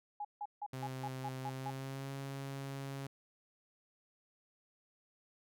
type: tone bursts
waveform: sine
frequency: 829 Hz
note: G#5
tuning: 3 cents flat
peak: -38 dBFS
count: 8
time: 0.2-1.704 s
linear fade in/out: 5 ms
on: 48 ms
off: 160 ms
type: tone with pitch glide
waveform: sawtooth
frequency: 130.81 to 137.08 Hz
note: C3 to C#3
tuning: 0 to -19 cents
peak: -37 dBFS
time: 0.73-3.07 s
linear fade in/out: 5 ms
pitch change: +81 cents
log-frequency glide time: 1.45-2.12 s
effects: none